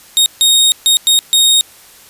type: tone bursts at uneven times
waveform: sawtooth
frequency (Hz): 3729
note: A#7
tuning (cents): 0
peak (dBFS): -4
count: 5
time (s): 0.17-0.26 / 0.41-0.72 / 0.86-0.97 / 1.07-1.19 / 1.33-1.61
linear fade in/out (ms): 0
effects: white hiss -41 dBFS RMS until 2.09 s + resampled to 32000 Hz